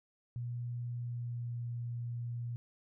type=tone with pitch glide; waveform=sine; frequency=120.6 to 119.21 Hz; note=B2 to A#2; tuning=-41 to +39 cents; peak=-36 dBFS; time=0.36-2.56 s; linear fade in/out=0 ms; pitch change=-20 cents; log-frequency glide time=0.97-1.62 s; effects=none